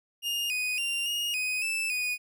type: tone with pitch steps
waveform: 40% pulse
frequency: 2832 / 2489 / 2782 / 2858 / 2502 / 2637 / 2476 Hz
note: F7 / D#7 / F7 / F7 / D#7 / E7 / D#7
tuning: +23 / 0 / -7 / +39 / +9 / 0 / -9 cents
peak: -27 dBFS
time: 0.22-2.18 s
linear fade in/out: 50 ms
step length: 280 ms
effects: none